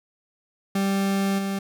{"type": "tone with level steps", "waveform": "40% pulse", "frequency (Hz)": 196, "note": "G3", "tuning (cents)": 0, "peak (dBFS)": [-20, -24], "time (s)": [0.75, 1.59], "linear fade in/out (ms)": 5, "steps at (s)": 1.38, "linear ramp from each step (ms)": 10, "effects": []}